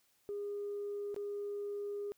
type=tone with dropouts; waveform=sine; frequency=408 Hz; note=G#4; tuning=31 cents flat; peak=-36 dBFS; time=0.29-2.12 s; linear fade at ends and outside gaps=0 ms; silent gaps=1.144-1.163 s; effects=tanh soft clip ceiling -33 dBFS + white hiss -73 dBFS RMS until 2.17 s